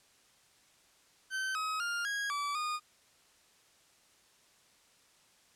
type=tone with pitch steps; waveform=40% pulse; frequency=1541 / 1271 / 1405 / 1644 / 1153 / 1226 Hz; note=G6 / D#6 / F6 / G#6 / D6 / D#6; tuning=-30 / +36 / +10 / -18 / -32 / -26 cents; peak=-32 dBFS; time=1.3-2.8 s; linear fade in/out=50 ms; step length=250 ms; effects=white hiss -65 dBFS RMS until 5.55 s + low-pass 9000 Hz 12 dB/octave